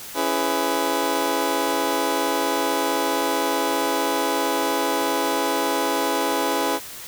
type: chord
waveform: 20% pulse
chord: C# minor seventh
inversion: none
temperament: just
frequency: 277.2 / 332.6 / 415.8 / 498.9 Hz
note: C#4 / E4 / G#4 / B4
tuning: 0 / +16 / +2 / +17 cents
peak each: -22 dBFS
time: 0.14-6.8 s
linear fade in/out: 50 ms
effects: white hiss -37 dBFS RMS until 7.07 s